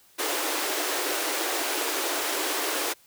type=high-pass noise; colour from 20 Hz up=pink; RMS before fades=-28 dBFS; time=0.18-2.94 s; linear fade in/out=20 ms; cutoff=290 Hz; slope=96 dB/octave; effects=white hiss -58 dBFS RMS until 3.06 s